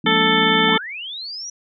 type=chord; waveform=sine; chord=Bb dominant seventh; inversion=second; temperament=just; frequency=174.81 / 209.8 / 233.1 / 291.4 Hz; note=F3 / Ab3 / Bb3 / D4; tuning=+2 / +18 / 0 / -13 cents; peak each=-26 dBFS; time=0.04-0.77 s; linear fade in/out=5 ms
type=harmonic tone; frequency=440.6 Hz; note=A4; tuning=2 cents sharp; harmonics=1 / 2 / 3 / 4 / 5 / 7 / 8; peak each=-22 / -22 / -22 / -22 / -22 / -22 / -22 dBFS; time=0.06-0.78 s; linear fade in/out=5 ms
type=linear sweep; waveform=sine; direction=up; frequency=704 to 5920 Hz; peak=-28 dBFS; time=0.68-1.5 s; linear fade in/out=5 ms
effects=none